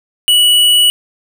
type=tone; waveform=square; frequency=2941 Hz; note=F#7; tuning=11 cents flat; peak=-7 dBFS; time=0.28-0.9 s; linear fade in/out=0 ms; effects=none